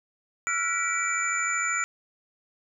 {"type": "tone cluster", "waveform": "sine", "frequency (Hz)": [1348, 1441, 1951, 2313, 7020], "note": ["E6", "F#6", "B6", "D7", "A8"], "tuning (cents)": [38, -46, -22, -27, -5], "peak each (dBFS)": [-30, -32, -32, -30, -31], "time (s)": [0.47, 1.84], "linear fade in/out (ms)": 0, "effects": []}